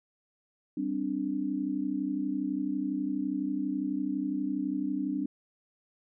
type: chord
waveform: sine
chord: G suspended fourth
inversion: none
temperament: equal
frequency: 196 / 261.6 / 293.7 Hz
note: G3 / C4 / D4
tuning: 0 / 0 / 0 cents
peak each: -36 / -33 / -31 dBFS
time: 0.77-5.26 s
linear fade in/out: 5 ms
effects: none